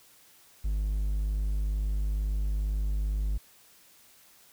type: tone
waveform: triangle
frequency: 51.1 Hz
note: G#1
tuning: 27 cents flat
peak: -24 dBFS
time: 0.64-3.38 s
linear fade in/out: 10 ms
effects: white hiss -58 dBFS RMS until 4.52 s